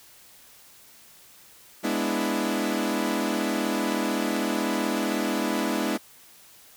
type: chord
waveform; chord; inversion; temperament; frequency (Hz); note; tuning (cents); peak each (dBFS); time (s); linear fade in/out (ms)
sawtooth; E dominant seventh; first; equal; 207.7 / 246.9 / 293.7 / 329.6; G#3 / B3 / D4 / E4; 0 / 0 / 0 / 0; -26; 1.83-5.98; 20
effects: white hiss -52 dBFS RMS until 6.76 s